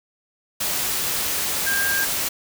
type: tone in noise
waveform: sine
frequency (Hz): 1602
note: G6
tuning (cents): +37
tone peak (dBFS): -21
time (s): 1.66-2.05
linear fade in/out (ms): 10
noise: white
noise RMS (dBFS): -24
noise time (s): 0.6-2.29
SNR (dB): 0
effects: none